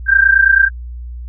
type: tone pair together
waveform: sine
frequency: 1568 / 1597.3 Hz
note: G6 / G6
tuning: 0 / +32 cents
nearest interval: unison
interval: 32 cents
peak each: -10 dBFS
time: 0.06-0.7 s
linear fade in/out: 50 ms
effects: added 60 Hz sine -25 dBFS peak until 1.28 s